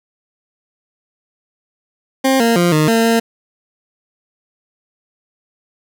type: tone with pitch steps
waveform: 20% pulse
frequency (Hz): 265.8 / 231.3 / 174.4 / 154 / 227.4 / 228.9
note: C4 / A#3 / F3 / D#3 / A#3 / A#3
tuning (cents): +27 / -13 / -2 / -17 / -43 / -31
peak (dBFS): -6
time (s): 2.24-3.2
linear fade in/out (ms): 10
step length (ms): 160
effects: none